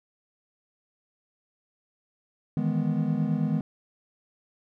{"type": "chord", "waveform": "triangle", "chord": "E major seventh", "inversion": "third", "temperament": "equal", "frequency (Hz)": [155.56, 164.81, 207.7, 246.9], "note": ["D#3", "E3", "G#3", "B3"], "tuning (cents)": [0, 0, 0, 0], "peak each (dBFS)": [-26, -28, -27, -28], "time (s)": [2.57, 3.61], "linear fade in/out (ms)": 2, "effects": []}